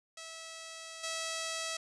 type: tone with level steps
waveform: 5% pulse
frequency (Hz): 651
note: E5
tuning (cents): -22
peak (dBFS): -33 / -24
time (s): 0.17-1.77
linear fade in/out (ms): 5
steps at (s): 1.03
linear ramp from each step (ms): 10
effects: resampled to 22050 Hz + 11-bit